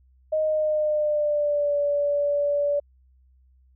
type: tone with pitch glide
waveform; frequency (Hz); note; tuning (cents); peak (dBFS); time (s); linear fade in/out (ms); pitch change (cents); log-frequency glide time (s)
sine; 622.3 to 577.3; D#5 to D5; 0 to -30; -20; 0.32-2.8; 10; -130; 0.42-1.77
effects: added 64 Hz sine -55 dBFS peak until 3.75 s